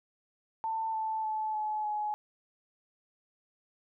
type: tone with pitch steps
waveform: sine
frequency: 891 / 878.7 / 866.6 / 854.7 / 842.9 Hz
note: A5 / A5 / A5 / G#5 / G#5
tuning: +22 / -3 / -27 / +49 / +25 cents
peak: -30 dBFS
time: 0.64-2.14 s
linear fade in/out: 0 ms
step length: 300 ms
effects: none